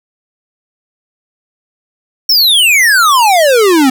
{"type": "exponential sweep", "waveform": "square", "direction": "down", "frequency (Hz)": [5560, 252.1], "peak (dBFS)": -6, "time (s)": [2.29, 3.9], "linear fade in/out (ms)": 5, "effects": []}